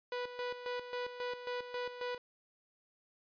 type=tone with tremolo; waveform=sawtooth; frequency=492.1 Hz; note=B4; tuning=6 cents flat; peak=-32 dBFS; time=0.12-2.18 s; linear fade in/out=2 ms; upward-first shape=square; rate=3.7 Hz; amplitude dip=65%; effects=resampled to 11025 Hz